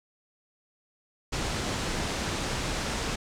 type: low-pass noise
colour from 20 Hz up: pink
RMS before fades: -31 dBFS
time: 1.32-3.16 s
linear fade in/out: 10 ms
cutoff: 8000 Hz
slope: 24 dB/octave
effects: none